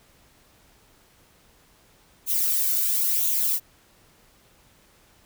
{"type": "noise with flanger", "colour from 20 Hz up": "violet", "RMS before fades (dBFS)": -23, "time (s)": [2.26, 3.6], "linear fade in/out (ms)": 50, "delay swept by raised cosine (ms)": [0.29, 1.39], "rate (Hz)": 1, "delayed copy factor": 0.5, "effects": ["pink hiss -58 dBFS RMS until 5.25 s"]}